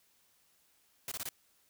white noise bursts, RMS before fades -39 dBFS, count 4, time 1.08-1.29 s, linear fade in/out 2 ms, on 36 ms, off 22 ms, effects white hiss -70 dBFS RMS until 1.69 s

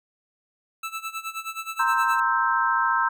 25% pulse tone with tremolo, 1318.5 Hz, E6, in tune, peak -24 dBFS, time 0.83-2.2 s, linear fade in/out 5 ms, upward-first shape sine, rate 9.5 Hz, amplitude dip 85%
sine chord, C dominant seventh, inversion third, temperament equal with one note detuned, 932.3 / 1046.5 / 1308.6 / 1568 Hz, Bb5 / C6 / E6 / G6, 0 / 0 / -13 / 0 cents, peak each -25 dBFS, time 1.79-3.09 s, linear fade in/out 10 ms
effects none

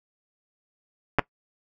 clicks, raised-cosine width 0.5 ms, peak -4 dBFS, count 2, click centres 1.186 / 1.193 s, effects noise-tail reverb RT60 0.1 s tail -20 dB re dry

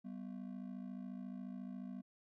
triangle ring-modulated tone, 220 Hz, A3, in tune, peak -39 dBFS, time 0.04-2.02 s, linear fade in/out 20 ms, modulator 27.1 Hz, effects none

